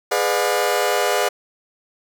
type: chord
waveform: sawtooth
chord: G# diminished seventh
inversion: none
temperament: just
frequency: 415.3 / 498.4 / 598 / 717.6 Hz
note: G#4 / B4 / D5 / F5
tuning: 0 / +16 / +31 / +47 cents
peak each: -19 dBFS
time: 0.11-1.29 s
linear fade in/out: 10 ms
effects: none